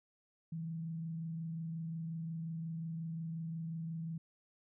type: tone with frequency modulation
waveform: sine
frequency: 163.5 Hz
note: E3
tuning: 14 cents flat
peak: -38 dBFS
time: 0.52-4.18 s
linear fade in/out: 5 ms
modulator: 25.6 Hz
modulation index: 0.22
effects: none